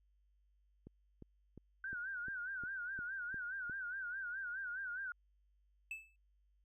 click train, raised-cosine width 3 ms, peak -39 dBFS, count 9, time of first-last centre 0.87-3.697 s, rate 2.83 Hz
sine tone with vibrato, 1505 Hz, F#6, 29 cents sharp, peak -40 dBFS, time 1.84-5.12 s, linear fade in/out 2 ms, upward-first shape sine, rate 4.8 Hz, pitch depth 110 cents each way
triangle tone with exponential decay, 2624 Hz, E7, 9 cents flat, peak -37 dBFS, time 5.91-6.16 s, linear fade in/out 2 ms, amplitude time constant 53 ms
effects added 50 Hz sine -70 dBFS peak until 6.64 s

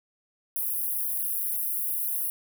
white high-pass noise, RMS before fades -29 dBFS, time 0.56-2.3 s, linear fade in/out 0 ms, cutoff 10000 Hz, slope 96 dB/octave, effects none

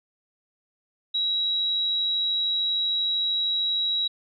sine tone, 3869 Hz, B7, 36 cents flat, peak -22 dBFS, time 1.14-4.08 s, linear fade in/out 10 ms, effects none

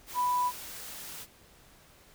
sine tone in noise, 989 Hz, B5, 2 cents sharp, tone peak -25 dBFS, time 0.14-0.52 s, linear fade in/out 50 ms, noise white, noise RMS -43 dBFS, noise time 0.06-1.27 s, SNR +15 dB, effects pink hiss -58 dBFS RMS until 2.14 s

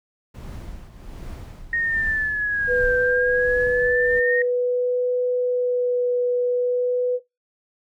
brown noise with tremolo, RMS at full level -33 dBFS, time 0.34-4.2 s, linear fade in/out 10 ms, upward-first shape triangle, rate 1.3 Hz, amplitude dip 70%
sine exponential two-way sweep, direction down then up, 1864.7 to 1568 to 1864.7 Hz, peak -20 dBFS, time 1.73-4.42 s, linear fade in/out 2 ms, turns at 2.96 s
sine tone with vibrato, 493.9 Hz, B4, in tune, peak -18 dBFS, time 2.67-7.2 s, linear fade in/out 50 ms, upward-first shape sine, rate 0.49 Hz, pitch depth 9 cents each way
effects noise-tail reverb RT60 0.2 s tail -19 dB re dry

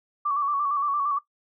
sine tone with vibrato, 1146 Hz, D6, 43 cents flat, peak -22 dBFS, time 0.25-1.19 s, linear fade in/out 10 ms, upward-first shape square, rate 8.7 Hz, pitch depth 47 cents each way, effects noise-tail reverb RT60 0.1 s tail -17 dB re dry

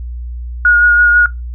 sine tone with vibrato, 1440 Hz, F#6, 47 cents flat, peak -5 dBFS, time 0.65-1.26 s, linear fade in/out 2 ms, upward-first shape sine, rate 6.1 Hz, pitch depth 15 cents each way, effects noise-tail reverb RT60 0.2 s tail -22 dB re dry + added 60 Hz sine -21 dBFS peak until 1.54 s

